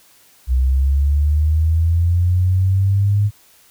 sine linear sweep, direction up, 62.4 to 104.1 Hz, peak -12 dBFS, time 0.47-3.31 s, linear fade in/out 50 ms, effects white hiss -51 dBFS RMS until 3.7 s

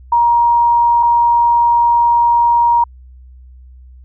sine tone pair in turn, 945 / 945 Hz, A#5 / A#5, +23 / +23 cents, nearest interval unison, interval 0 cents, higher neither, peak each -8 dBFS, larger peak neither, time 0.12-1.03 / 1.03-2.84 s, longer second, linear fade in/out 5 ms, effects added 63 Hz sine -36 dBFS peak until 4.04 s

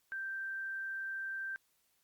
sine tone, 1568 Hz, G6, in tune, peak -37 dBFS, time 0.12-1.56 s, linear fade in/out 0 ms, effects white hiss -75 dBFS RMS until 2.03 s + Opus 48 kbps

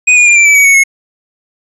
square tone with pitch steps, 2489 / 2442 / 2396 / 2351 / 2306 / 2263 / 2220 / 2178 Hz, D#7 / D#7 / D7 / D7 / D7 / C#7 / C#7 / C#7, 0 / -33 / +34 / +1 / -32 / +35 / +2 / -31 cents, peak -4 dBFS, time 0.07-0.838 s, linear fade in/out 10 ms, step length 96 ms, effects resampled to 24000 Hz

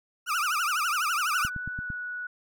35% pulse tone with vibrato, 1318.5 Hz, E6, in tune, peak -23 dBFS, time 0.26-1.5 s, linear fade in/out 50 ms, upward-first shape triangle, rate 12 Hz, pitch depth 240 cents each way
sine tone with pitch glide, 1480 to 1469.8 Hz, F#6 to F#6, 0 to -12 cents, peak -32 dBFS, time 1.33-2.27 s, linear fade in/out 5 ms, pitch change -12 cents, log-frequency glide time 1.81-1.9 s
click train, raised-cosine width 5 ms, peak -24 dBFS, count 5, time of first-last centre 1.45-1.902 s, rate 8.84 Hz
effects none

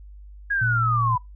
sine linear sweep, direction down, 1661.2 to 973 Hz, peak -20 dBFS, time 0.5-1.18 s, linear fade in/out 10 ms
sine tone, 116.54 Hz, A#2, in tune, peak -22 dBFS, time 0.61-1.16 s, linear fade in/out 10 ms
effects noise-tail reverb RT60 0.2 s tail -25 dB re dry + added 50 Hz sine -40 dBFS peak until 1.35 s

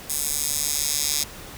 10% pulse tone with high-pass filter sweep, 146.83 Hz, D3, in tune, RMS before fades -25 dBFS, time 0.09-1.24 s, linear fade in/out 10 ms, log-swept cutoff 8400 to 5500 Hz, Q 1.3, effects pink hiss -40 dBFS RMS until 1.57 s

